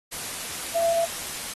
sine tone in noise, 672 Hz, E5, 33 cents sharp, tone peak -20 dBFS, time 0.74-1.06 s, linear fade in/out 20 ms, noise white, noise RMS -33 dBFS, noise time 0.11-1.54 s, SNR +10 dB, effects AAC 32 kbps

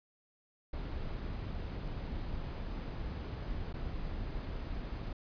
brown noise with dropouts, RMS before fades -39 dBFS, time 0.73-5.13 s, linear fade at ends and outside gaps 5 ms, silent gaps 3.728-3.739 s, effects resampled to 11025 Hz

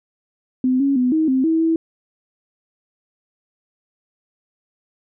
sine tone with pitch steps, 256.1 / 277.1 / 250.5 / 315.9 / 261.9 / 323.4 / 325.9 Hz, C4 / C#4 / B3 / D#4 / C4 / E4 / E4, -37 / -1 / +25 / +26 / +2 / -33 / -20 cents, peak -14 dBFS, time 0.64-1.76 s, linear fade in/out 2 ms, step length 160 ms, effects none

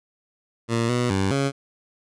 15% pulse tone with pitch steps, 116 / 122.4 / 96.5 / 138.3 Hz, A#2 / B2 / G2 / C#3, -8 / -15 / -27 / -4 cents, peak -14 dBFS, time 0.68-1.52 s, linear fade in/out 50 ms, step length 210 ms, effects resampled to 22050 Hz

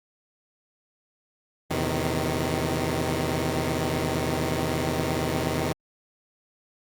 10% pulse tone cluster, 82.2 / 111.9 / 128.6 / 155.9 Hz, E2 / A2 / C3 / D#3, -4 / +30 / -30 / +4 cents, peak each -21 / -28 / -21 / -21 dBFS, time 1.7-5.73 s, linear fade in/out 10 ms, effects Opus 48 kbps

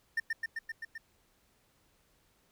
triangle tone with echo, 1806 Hz, A6, 45 cents sharp, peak -26 dBFS, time 0.17-0.2 s, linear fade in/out 5 ms, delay 130 ms, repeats 6, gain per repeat -2 dB, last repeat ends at 0.98 s, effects pink hiss -70 dBFS RMS until 2.51 s

